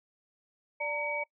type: tone cluster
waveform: sine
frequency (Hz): 588 / 914 / 2268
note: D5 / A#5 / C#7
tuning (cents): +2 / -34 / +39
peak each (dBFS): -35 / -37 / -33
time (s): 0.8-1.24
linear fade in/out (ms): 10
effects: noise-tail reverb RT60 0.1 s tail -23 dB re dry